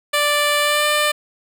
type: tone with pitch glide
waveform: 10% pulse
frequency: 587.3 to 596.5 Hz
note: D5 to D5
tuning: 0 to +27 cents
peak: -7 dBFS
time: 0.13-1.12 s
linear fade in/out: 10 ms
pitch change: +27 cents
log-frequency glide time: 0.61-0.86 s
effects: none